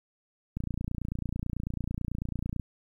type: click train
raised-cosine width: 5 ms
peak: -20 dBFS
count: 60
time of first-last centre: 0.57-2.597 s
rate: 29.1 Hz
effects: 10-bit